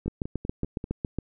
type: two click trains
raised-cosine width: 3 ms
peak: -20 / -15 dBFS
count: 5 / 9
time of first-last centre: 0.06-0.841 / 0.08-1.187 s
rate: 5.12 / 7.23 Hz
effects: none